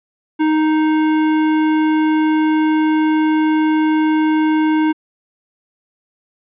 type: tone with hard clipping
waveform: triangle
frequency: 311.1 Hz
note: D#4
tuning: in tune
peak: -14 dBFS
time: 0.39-4.93 s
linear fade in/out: 20 ms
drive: 18 dB
effects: resampled to 8000 Hz